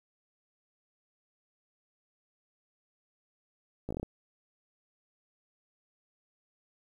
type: slowing click train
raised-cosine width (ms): 2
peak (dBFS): -23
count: 7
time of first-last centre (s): 3.89-4.03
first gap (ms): 16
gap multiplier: 1.15
effects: 10-bit